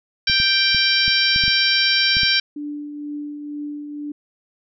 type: harmonic tone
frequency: 784 Hz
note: G5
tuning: in tune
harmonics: 2 / 3 / 4 / 5 / 6 / 7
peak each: -22 / -22 / -22 / -22 / -22 / -22 dBFS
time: 0.27-2.4 s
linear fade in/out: 5 ms
type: clicks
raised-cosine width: 5 ms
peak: -18 dBFS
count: 9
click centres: 0.298 / 0.401 / 0.747 / 1.08 / 1.361 / 1.438 / 1.48 / 2.169 / 2.233 s
type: tone with tremolo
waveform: sine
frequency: 293.7 Hz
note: D4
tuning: in tune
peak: -25 dBFS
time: 2.56-4.12 s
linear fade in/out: 5 ms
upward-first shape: triangle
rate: 2.1 Hz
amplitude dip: 45%
effects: none